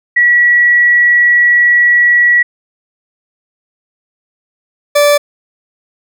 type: tone pair in turn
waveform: sine / 40% pulse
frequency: 1933 / 582.7 Hz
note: B6 / D5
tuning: -38 / -14 cents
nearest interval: octave + major sixth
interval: 2076 cents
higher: first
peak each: -5 dBFS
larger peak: neither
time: 0.16-2.43 / 4.95-5.18 s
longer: first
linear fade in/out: 10 ms
effects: none